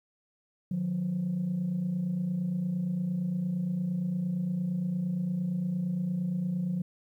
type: tone pair together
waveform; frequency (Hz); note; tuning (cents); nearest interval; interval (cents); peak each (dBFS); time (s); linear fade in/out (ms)
sine; 151.61 / 180.3; D#3 / F#3; -45 / -45; minor third; 300; -34 / -27; 0.71-6.82; 5
effects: tanh soft clip ceiling -24 dBFS + 11-bit